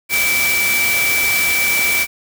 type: tone in noise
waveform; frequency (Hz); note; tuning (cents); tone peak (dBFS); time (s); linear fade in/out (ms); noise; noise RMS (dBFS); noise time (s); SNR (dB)
sine; 2315; D7; -25; -15; 0.09-2.07; 50; white; -20; 0.09-2.07; +2
effects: none